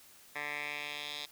10% pulse tone with band-pass filter sweep, 146.83 Hz, D3, in tune, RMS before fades -40 dBFS, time 0.35-1.26 s, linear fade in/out 10 ms, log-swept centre 1800 to 3900 Hz, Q 2.8, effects white hiss -58 dBFS RMS until 1.31 s

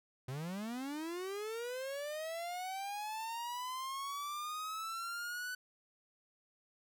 45% pulse linear sweep, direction up, 123.2 to 1500 Hz, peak -39 dBFS, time 0.28-5.55 s, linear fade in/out 5 ms, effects none

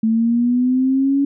sine linear sweep, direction up, 220 to 281.5 Hz, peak -13 dBFS, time 0.03-1.25 s, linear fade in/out 5 ms, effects none

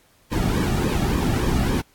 brown noise with flanger, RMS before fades -21 dBFS, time 0.31-1.82 s, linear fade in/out 20 ms, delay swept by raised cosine 1.4 to 1.99 ms, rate 3.5 Hz, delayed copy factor -0.7, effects pink hiss -58 dBFS RMS until 1.94 s + AAC 64 kbps

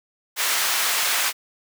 pink high-pass noise, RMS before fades -22 dBFS, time 0.36-1.33 s, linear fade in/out 50 ms, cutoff 1200 Hz, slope 12 dB/octave, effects none

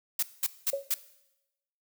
blue noise bursts, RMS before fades -27 dBFS, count 4, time 0.19-0.942 s, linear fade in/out 5 ms, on 38 ms, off 200 ms
sine tone with exponential decay, 554.4 Hz, C#5, in tune, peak -24 dBFS, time 0.73-0.9 s, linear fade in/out 5 ms, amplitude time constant 35 ms
effects noise-tail reverb RT60 0.9 s tail -17 dB re dry

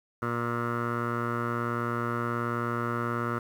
15% pulse tone with low-pass filter, 118.7 Hz, A#2, 32 cents sharp, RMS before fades -30 dBFS, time 0.22-3.39 s, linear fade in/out 5 ms, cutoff 1400 Hz, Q 5.9, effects 9-bit

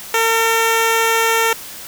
10% pulse tone, 453.6 Hz, A#4, 47 cents flat, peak -5 dBFS, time 0.14-1.53 s, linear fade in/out 2 ms, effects white hiss -33 dBFS RMS until 1.87 s

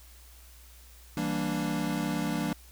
square chord, E half-diminished seventh, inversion none, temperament equal, 164.81 / 196 / 233.1 / 293.7 Hz, E3 / G3 / Bb3 / D4, 0 / 0 / 0 / 0 cents, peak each -35 / -35 / -35 / -34 dBFS, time 1.17-2.53 s, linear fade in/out 2 ms, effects added 60 Hz sine -51 dBFS peak until 2.71 s + white hiss -56 dBFS RMS until 2.71 s

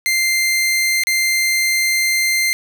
sawtooth tone with dropouts, 2090 Hz, C7, 2 cents flat, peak -11 dBFS, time 0.06-2.53 s, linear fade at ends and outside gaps 0 ms, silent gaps 1.036-1.07 s, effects none

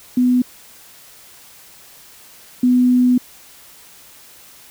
sine tone pair in turn, 249.2 / 249.2 Hz, B3 / B3, +16 / +16 cents, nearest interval unison, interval 0 cents, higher neither, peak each -11 / -10 dBFS, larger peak second, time 0.17-0.42 / 2.63-3.18 s, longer second, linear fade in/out 5 ms, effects white hiss -44 dBFS RMS until 4.7 s

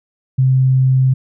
sine tone, 130.81 Hz, C3, in tune, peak -9 dBFS, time 0.38-1.14 s, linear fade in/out 10 ms, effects none

